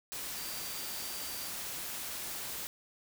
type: tone in noise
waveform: sine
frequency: 4693 Hz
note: D8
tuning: 2 cents flat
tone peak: -47 dBFS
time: 0.37-1.49 s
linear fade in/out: 0 ms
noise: white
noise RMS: -40 dBFS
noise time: 0.12-2.67 s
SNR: -10 dB
effects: none